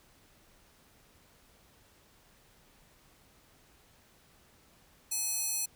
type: tone with high-pass filter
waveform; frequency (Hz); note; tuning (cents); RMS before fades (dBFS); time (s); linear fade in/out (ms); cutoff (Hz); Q
square; 847; G#5; +34; -33; 5.11-5.66; 10; 7100; 1.1
effects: pink hiss -63 dBFS RMS until 5.75 s